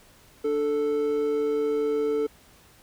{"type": "tone pair together", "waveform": "triangle", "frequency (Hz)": [294.1, 440.6], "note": ["D4", "A4"], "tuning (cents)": [3, 2], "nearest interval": "perfect fifth", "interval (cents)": 699, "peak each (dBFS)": [-29, -21], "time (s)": [0.44, 2.27], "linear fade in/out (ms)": 10, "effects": ["pink hiss -55 dBFS RMS until 2.82 s"]}